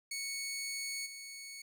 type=tone with level steps; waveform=15% pulse; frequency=2217 Hz; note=C#7; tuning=in tune; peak=-31 / -39 dBFS; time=0.11-1.62 s; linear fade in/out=5 ms; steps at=1.05 s; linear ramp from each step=20 ms; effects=none